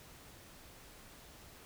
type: silence
effects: pink hiss -56 dBFS RMS until 1.65 s